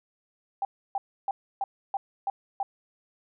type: tone bursts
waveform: sine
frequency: 790 Hz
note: G5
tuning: 13 cents sharp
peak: -25 dBFS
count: 7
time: 0.62-2.63 s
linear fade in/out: 2 ms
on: 30 ms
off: 300 ms
effects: none